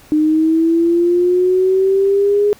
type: linear sweep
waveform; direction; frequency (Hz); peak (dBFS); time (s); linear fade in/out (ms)
sine; up; 303.5 to 415.3; -10; 0.12-2.53; 0
effects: pink hiss -45 dBFS RMS until 2.59 s